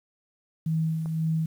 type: tone with tremolo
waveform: sine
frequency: 160.4 Hz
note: E3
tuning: 47 cents flat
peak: -22 dBFS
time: 0.66-1.46 s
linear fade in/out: 5 ms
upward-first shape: sine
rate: 1.9 Hz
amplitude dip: 45%
type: click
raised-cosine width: 1 ms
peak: -29 dBFS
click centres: 1.059 s
effects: 9-bit